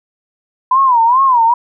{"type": "tone with vibrato", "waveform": "sine", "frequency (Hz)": 993, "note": "B5", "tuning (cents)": 9, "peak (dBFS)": -7, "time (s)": [0.71, 1.54], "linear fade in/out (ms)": 5, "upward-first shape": "sine", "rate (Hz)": 2.4, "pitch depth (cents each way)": 160, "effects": []}